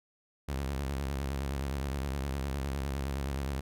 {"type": "tone with vibrato", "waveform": "sawtooth", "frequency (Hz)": 68.5, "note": "C#2", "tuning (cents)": -20, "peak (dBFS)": -28, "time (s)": [0.48, 3.61], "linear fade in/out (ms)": 10, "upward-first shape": "square", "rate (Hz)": 9.7, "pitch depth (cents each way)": 76, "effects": []}